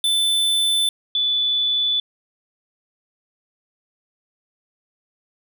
square / sine tone pair in turn, 3520 / 3476 Hz, A7 / A7, 0 / -22 cents, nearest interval unison, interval 22 cents, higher first, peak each -17 dBFS, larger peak neither, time 0.04-0.89 / 1.15-2 s, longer neither, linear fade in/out 2 ms, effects none

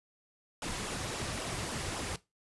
pink noise with flanger, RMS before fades -37 dBFS, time 0.62-2.16 s, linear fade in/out 2 ms, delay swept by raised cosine 0.45 to 4.75 ms, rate 3.7 Hz, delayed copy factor -0.6, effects noise-tail reverb RT60 0.2 s tail -17 dB re dry + resampled to 24000 Hz

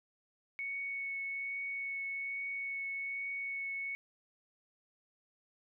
sine tone with vibrato, 2217 Hz, C#7, in tune, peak -36 dBFS, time 0.59-3.95 s, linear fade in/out 0 ms, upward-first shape triangle, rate 1.2 Hz, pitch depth 10 cents each way, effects none

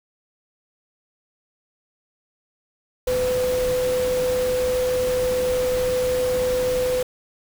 sine tone in noise, 504 Hz, B4, 35 cents sharp, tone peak -19 dBFS, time 3.07-7.03 s, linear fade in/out 5 ms, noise pink, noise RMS -31 dBFS, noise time 3.07-7.03 s, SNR +9 dB, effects none

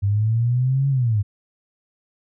sine linear two-way sweep, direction up then down, 98 to 139.8 to 98 Hz, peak -16 dBFS, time 0.02-1.23 s, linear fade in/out 20 ms, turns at 0.89 s, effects none

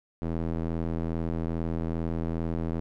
square tone with band-pass filter, 41.2 Hz, E1, in tune, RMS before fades -30 dBFS, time 0.22-2.8 s, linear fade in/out 0 ms, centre 260 Hz, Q 0.73, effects none

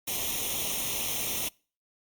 white noise with comb filter, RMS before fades -31 dBFS, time 0.07-1.49 s, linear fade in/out 10 ms, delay 0.32 ms, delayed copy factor +0.8, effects noise-tail reverb RT60 0.4 s tail -26 dB re dry + Opus 48 kbps

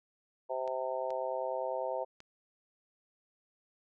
harmonic tone, 130 Hz, C3, 11 cents flat, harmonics 3 / 4 / 5 / 6 / 7, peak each -44 / -36 / -37 / -43 / -40 dBFS, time 0.49-2.05 s, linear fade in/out 20 ms
clicks, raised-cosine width 0.2 ms, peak -33 dBFS, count 3, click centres 0.677 / 1.105 / 2.204 s
effects none

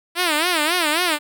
5% pulse tone with vibrato, 328.3 Hz, E4, 7 cents flat, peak -6 dBFS, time 0.15-1.19 s, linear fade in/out 50 ms, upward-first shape sine, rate 3.7 Hz, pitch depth 180 cents each way, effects none

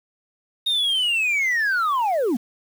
sine linear sweep, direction down, 3729 to 208.4 Hz, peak -16 dBFS, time 0.66-2.37 s, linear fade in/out 10 ms, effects tanh soft clip ceiling -17 dBFS + 7-bit

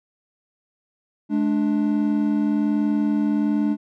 triangle tone pair together, 212.5 / 293.7 Hz, G#3 / D4, +40 / 0 cents, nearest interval tritone, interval 560 cents, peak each -19 dBFS, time 1.29-3.77 s, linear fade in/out 50 ms, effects none

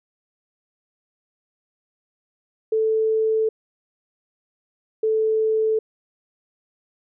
sine tone pair in turn, 440 / 438.5 Hz, A4 / A4, 0 / -6 cents, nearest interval unison, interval 6 cents, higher first, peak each -17 dBFS, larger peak neither, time 2.72-3.49 / 5.03-5.79 s, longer first, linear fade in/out 5 ms, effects none

